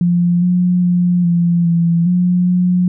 sine tone with pitch steps, 174.5 / 179.1 / 177.1 / 171.9 / 169 / 178.9 / 179.9 Hz, F3 / F3 / F3 / F3 / E3 / F3 / F#3, -1 / +44 / +24 / -27 / +43 / +42 / -48 cents, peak -10 dBFS, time 0.01-2.88 s, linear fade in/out 2 ms, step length 410 ms, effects none

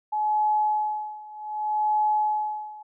sine tone with tremolo, 850 Hz, G#5, 40 cents sharp, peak -19 dBFS, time 0.12-2.83 s, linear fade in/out 10 ms, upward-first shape sine, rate 0.65 Hz, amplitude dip 90%, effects none

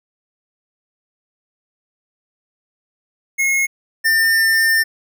square tone pair in turn, 2165 / 1800.7 Hz, C#7 / A6, -41 / +40 cents, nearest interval minor third, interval 319 cents, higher first, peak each -15 / -13 dBFS, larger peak second, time 3.38-3.67 / 4.04-4.84 s, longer second, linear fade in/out 20 ms, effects none

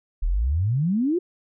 sine exponential sweep, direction up, 35.52 to 374.1 Hz, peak -19 dBFS, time 0.22-1.19 s, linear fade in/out 10 ms, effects none

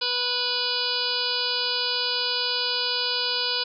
harmonic tone with a mistuned harmonic, 491.9 Hz, B4, 7 cents flat, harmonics 1 / 2 / 3 / 5 / 6 / 7 / 8 / 9 / 10, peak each -35 / -35 / -34 / -35 / -31 / -33 / -30 / -31 / -29 dBFS, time 0.01-3.64 s, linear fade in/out 10 ms, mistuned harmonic 8, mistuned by +31 cents, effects none

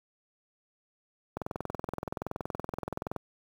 click train, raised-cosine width 1 ms, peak -19 dBFS, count 39, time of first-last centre 1.37-3.162 s, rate 21.2 Hz, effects high-pass 60 Hz 12 dB/octave + 8-bit

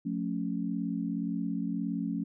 sine chord, F augmented, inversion none, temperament equal with one note detuned, 178.18 / 220 / 277.2 Hz, F3 / A3 / C#4, +35 / 0 / 0 cents, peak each -34 dBFS, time 0.05-2.24 s, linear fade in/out 10 ms, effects none

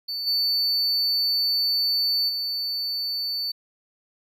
triangle tone with level steps, 4500 Hz, C#8, 25 cents sharp, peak -26 / -19 / -24 dBFS, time 0.08-3.52 s, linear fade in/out 10 ms, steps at 0.26 / 2.28 s, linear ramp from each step 20 ms, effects none

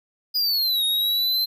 square exponential two-way sweep, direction down then up, 4978 to 3729 to 4119 Hz, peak -20 dBFS, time 0.34-1.46 s, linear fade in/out 20 ms, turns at 0.84 s, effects none

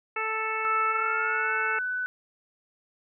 harmonic tone, 440 Hz, A4, in tune, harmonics 1 / 2 / 3 / 4 / 5 / 6, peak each -36 / -35 / -31 / -37 / -33 / -35 dBFS, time 0.16-1.79 s, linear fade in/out 5 ms
sine tone with pitch glide, 1318.5 to 1497.2 Hz, E6 to F#6, 0 to +20 cents, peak -27 dBFS, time 0.65-2.06 s, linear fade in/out 0 ms, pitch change +220 cents, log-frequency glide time 0.86-1.52 s
effects none

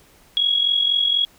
sine tone with amplitude modulation, 3322 Hz, G#7, in tune, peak -13 dBFS, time 0.37-1.25 s, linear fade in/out 0 ms, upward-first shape sine, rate 44.1 Hz, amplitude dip 65%, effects pink hiss -53 dBFS RMS until 1.38 s

